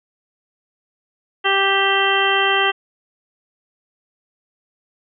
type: harmonic tone with a mistuned harmonic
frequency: 392 Hz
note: G4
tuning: in tune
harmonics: 1 / 2 / 3 / 4 / 5 / 7 / 8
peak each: -22 / -22 / -22 / -22 / -22 / -22 / -22 dBFS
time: 1.44-2.72 s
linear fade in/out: 20 ms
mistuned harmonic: 7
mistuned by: -17 cents
effects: none